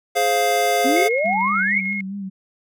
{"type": "chord", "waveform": "square", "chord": "F minor", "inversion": "first", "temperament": "just", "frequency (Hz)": [419.1, 523.8, 698.5], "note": ["Ab4", "C5", "F5"], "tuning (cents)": [16, 2, 0], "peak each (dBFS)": [-24, -24, -19], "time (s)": [0.15, 1.09], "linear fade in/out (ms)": 20}
{"type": "exponential sweep", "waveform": "sine", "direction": "up", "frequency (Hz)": [249.6, 2360], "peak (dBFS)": -18, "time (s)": [0.84, 1.81], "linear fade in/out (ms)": 20}
{"type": "tone with tremolo", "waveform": "sine", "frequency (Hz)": 2158, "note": "C#7", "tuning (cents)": -47, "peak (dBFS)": -21, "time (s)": [0.96, 2.01], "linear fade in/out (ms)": 5, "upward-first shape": "square", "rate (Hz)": 6.7, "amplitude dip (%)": 25}
{"type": "tone with vibrato", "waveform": "sine", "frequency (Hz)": 196, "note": "G3", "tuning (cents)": 0, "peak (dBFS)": -26, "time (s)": [1.24, 2.3], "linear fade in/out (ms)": 20, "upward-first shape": "sine", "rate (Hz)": 4.6, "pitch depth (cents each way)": 53}
{"effects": []}